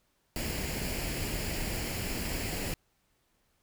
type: noise with comb filter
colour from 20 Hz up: pink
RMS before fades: -34 dBFS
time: 0.36-2.74 s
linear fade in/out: 0 ms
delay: 0.41 ms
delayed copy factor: +0.55
effects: pink hiss -73 dBFS RMS until 3.62 s